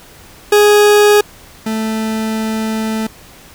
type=tone pair in turn; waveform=40% pulse; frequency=415.3 / 220 Hz; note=G#4 / A3; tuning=0 / 0 cents; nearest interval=major seventh; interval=1100 cents; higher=first; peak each=-5 / -15 dBFS; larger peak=first; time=0.52-1.21 / 1.66-3.07 s; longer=second; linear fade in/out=5 ms; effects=pink hiss -40 dBFS RMS until 3.54 s